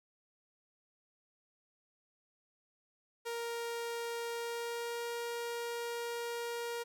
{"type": "tone with pitch glide", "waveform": "sawtooth", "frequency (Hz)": [467.7, 471.2], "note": ["A#4", "A#4"], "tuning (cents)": [6, 19], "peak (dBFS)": -33, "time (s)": [3.25, 6.84], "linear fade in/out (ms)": 20, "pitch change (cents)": 13, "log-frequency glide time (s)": [4.3, 5.04], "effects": []}